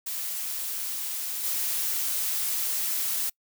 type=noise with level steps; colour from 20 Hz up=blue; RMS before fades=-32 / -28 dBFS; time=0.06-3.3 s; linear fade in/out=10 ms; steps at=1.43 s; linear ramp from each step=20 ms; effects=noise-tail reverb RT60 0.1 s tail -26 dB re dry